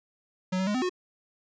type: tone with pitch steps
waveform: square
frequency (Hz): 185.1 / 188.8 / 207.4 / 255.5 / 363.5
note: F#3 / F#3 / G#3 / C4 / F#4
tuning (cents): +1 / +35 / -2 / -41 / -31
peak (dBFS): -26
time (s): 0.52-0.895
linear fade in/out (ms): 10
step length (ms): 75
effects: resampled to 16000 Hz